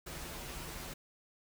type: noise with comb filter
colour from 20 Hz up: pink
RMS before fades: -44 dBFS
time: 0.06-0.94 s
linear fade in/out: 10 ms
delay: 10 ms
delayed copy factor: -0.7
effects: none